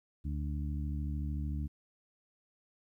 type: harmonic tone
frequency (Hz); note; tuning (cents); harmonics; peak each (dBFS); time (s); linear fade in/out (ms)
73.42; D2; 0; 1 / 2 / 3 / 4; -34 / -40 / -44 / -46; 0.24-1.68; 20
effects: 12-bit